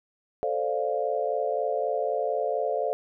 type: chord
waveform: sine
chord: D minor seventh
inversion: second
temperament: equal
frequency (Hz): 440 / 523.3 / 587.3 / 698.5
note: A4 / C5 / D5 / F5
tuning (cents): 0 / 0 / 0 / 0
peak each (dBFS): -30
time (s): 0.43-2.93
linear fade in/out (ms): 0
effects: none